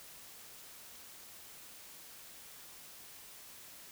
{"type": "silence", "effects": ["white hiss -53 dBFS RMS until 3.91 s"]}